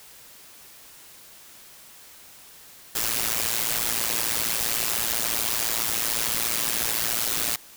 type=noise with amplitude modulation; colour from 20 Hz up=white; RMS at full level=-22 dBFS; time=2.95-7.56 s; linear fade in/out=5 ms; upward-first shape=sine; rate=114 Hz; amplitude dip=85%; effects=white hiss -48 dBFS RMS until 7.76 s